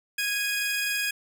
sawtooth tone pair together, 1651.4 / 2489 Hz, G#6 / D#7, -10 / 0 cents, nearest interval perfect fifth, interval 710 cents, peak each -25 dBFS, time 0.18-1.11 s, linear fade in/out 5 ms, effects none

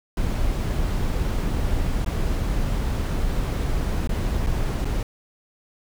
brown noise with dropouts, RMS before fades -23 dBFS, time 0.17-5.03 s, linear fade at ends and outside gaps 2 ms, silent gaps 2.047-2.061 / 4.074-4.092 / 4.464-4.469 / 4.847-4.853 s, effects none

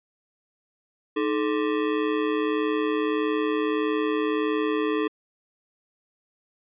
square ring-modulated tone, 370 Hz, F#4, in tune, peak -20 dBFS, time 1.16-5.08 s, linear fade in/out 10 ms, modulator 60.8 Hz, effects resampled to 8000 Hz

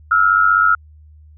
sine tone pair together, 1316.3 / 1412 Hz, E6 / F6, -3 / +19 cents, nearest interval minor second, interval 122 cents, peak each -13 dBFS, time 0.11-0.75 s, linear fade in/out 5 ms, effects added 76 Hz sine -41 dBFS peak until 1.37 s

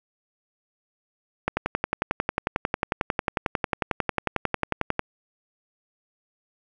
click train, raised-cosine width 0.5 ms, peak -7 dBFS, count 40, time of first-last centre 1.48-4.994 s, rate 11.1 Hz, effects none

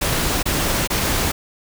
pink noise bursts, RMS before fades -20 dBFS, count 3, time 0.01-1.32 s, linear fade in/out 10 ms, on 420 ms, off 25 ms, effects none

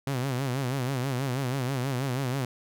sawtooth tone with vibrato, 130.81 Hz, C3, in tune, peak -23 dBFS, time 0.07-2.45 s, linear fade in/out 2 ms, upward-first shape sine, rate 6.2 Hz, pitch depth 120 cents each way, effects none

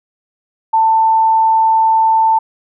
sine tone, 890 Hz, A5, 20 cents sharp, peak -8 dBFS, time 0.73-2.39 s, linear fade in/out 10 ms, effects none

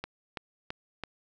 click train, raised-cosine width 0.3 ms, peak -19 dBFS, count 4, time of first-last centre 0.04-1.037 s, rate 3.01 Hz, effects none

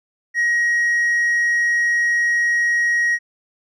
triangle tone with hard clipping, 1892 Hz, A#6, 25 cents sharp, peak -14 dBFS, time 0.34-3.19 s, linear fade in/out 50 ms, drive 1 dB, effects none

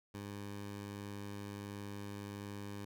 15% pulse tone, 101.4 Hz, G#2, 41 cents flat, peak -37 dBFS, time 0.14-2.85 s, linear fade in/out 5 ms, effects none

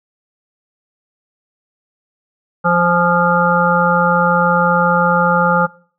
harmonic tone with a mistuned harmonic, 174.61 Hz, F3, in tune, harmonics 1 / 3 / 5 / 7 / 8, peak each -17 / -17 / -17 / -17 / -17 dBFS, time 2.64-5.67 s, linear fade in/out 20 ms, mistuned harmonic 5, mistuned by -39 cents, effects noise-tail reverb RT60 0.5 s tail -23 dB re dry

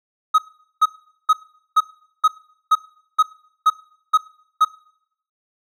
triangle tone bursts, 1265 Hz, D#6, 28 cents sharp, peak -8 dBFS, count 10, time 0.34-4.65 s, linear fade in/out 10 ms, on 44 ms, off 430 ms, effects noise-tail reverb RT60 0.7 s tail -21 dB re dry

